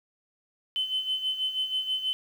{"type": "tone with tremolo", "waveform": "sine", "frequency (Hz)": 3047, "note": "G7", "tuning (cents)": -50, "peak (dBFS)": -23, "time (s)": [0.76, 2.13], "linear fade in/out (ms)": 0, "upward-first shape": "sine", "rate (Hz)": 6.2, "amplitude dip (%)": 70, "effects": ["tanh soft clip ceiling -20 dBFS", "9-bit"]}